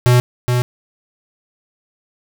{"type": "tone with echo", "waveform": "square", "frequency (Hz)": 123.4, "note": "B2", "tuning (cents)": -1, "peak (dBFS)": -9, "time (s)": [0.06, 0.2], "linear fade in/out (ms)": 0, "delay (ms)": 420, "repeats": 1, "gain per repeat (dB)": -5, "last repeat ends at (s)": 0.62, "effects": []}